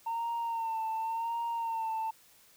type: tone with vibrato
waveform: sine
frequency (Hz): 910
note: A#5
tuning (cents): -42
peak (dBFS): -29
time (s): 0.06-2.11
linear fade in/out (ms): 10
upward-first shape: sine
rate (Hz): 0.91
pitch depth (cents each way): 43
effects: tanh soft clip ceiling -29 dBFS + white hiss -61 dBFS RMS until 2.56 s